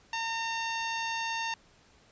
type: harmonic tone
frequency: 911 Hz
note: A#5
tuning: 40 cents flat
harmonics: 1 / 2 / 3 / 4 / 5 / 6 / 7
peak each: -34 / -37 / -37 / -42 / -44 / -46 / -45 dBFS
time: 0.13-1.54 s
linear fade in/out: 2 ms
effects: pink hiss -61 dBFS RMS until 2.11 s + resampled to 16000 Hz